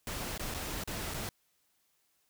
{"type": "noise with dropouts", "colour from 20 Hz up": "pink", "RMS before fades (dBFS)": -38, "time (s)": [0.07, 1.29], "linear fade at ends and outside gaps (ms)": 1, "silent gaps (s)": [[0.378, 0.395], [0.54, 0.546], [0.837, 0.875], [1.139, 1.143]], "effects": ["white hiss -74 dBFS RMS until 2.29 s"]}